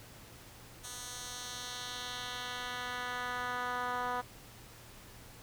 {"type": "tone with band-pass filter sweep", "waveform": "10% pulse", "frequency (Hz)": 246.9, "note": "B3", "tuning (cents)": 0, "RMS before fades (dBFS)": -39, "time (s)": [0.83, 4.22], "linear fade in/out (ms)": 20, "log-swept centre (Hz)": [7900, 1000], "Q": 1.2, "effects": ["added 115 Hz sine -59 dBFS peak until 5.42 s", "pink hiss -54 dBFS RMS until 5.42 s"]}